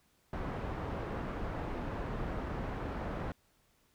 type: low-pass noise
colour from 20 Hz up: pink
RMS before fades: -38 dBFS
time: 0.33-3.32 s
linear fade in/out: 2 ms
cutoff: 1300 Hz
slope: 12 dB/octave
effects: pink hiss -71 dBFS RMS until 3.94 s